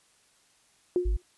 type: tone with exponential decay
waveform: sine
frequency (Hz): 357.9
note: F4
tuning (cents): +42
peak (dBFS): -19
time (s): 0.96-1.22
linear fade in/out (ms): 1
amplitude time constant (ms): 55
type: tone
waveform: sine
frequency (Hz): 51.91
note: G#1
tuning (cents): 0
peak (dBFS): -23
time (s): 1.05-1.17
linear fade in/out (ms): 10
effects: white hiss -64 dBFS RMS until 1.37 s + resampled to 24000 Hz